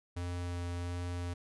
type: tone with vibrato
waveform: square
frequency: 87.8 Hz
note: F2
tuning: 10 cents sharp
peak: -36 dBFS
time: 0.16-1.34 s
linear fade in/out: 10 ms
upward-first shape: sine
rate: 1.4 Hz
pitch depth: 9 cents each way
effects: resampled to 24000 Hz